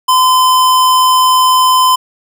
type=tone; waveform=square; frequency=1023 Hz; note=C6; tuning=39 cents flat; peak=-7 dBFS; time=0.08-1.96 s; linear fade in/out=10 ms; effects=none